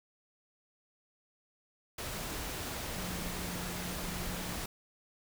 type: tone in noise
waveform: sine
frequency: 178.7 Hz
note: F3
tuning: 40 cents sharp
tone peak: -42 dBFS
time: 2.97-4.57 s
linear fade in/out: 5 ms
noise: pink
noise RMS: -39 dBFS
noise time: 1.98-4.66 s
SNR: -6 dB
effects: none